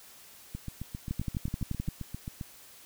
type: two click trains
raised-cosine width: 5 ms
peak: -19 / -24 dBFS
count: 10 / 15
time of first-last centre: 1.11-1.886 / 0.55-2.412 s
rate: 11.6 / 7.52 Hz
effects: white hiss -53 dBFS RMS until 2.85 s